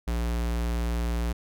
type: tone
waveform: square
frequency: 58.5 Hz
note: A#1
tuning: 7 cents sharp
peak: -26 dBFS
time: 0.07-1.33 s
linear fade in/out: 10 ms
effects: none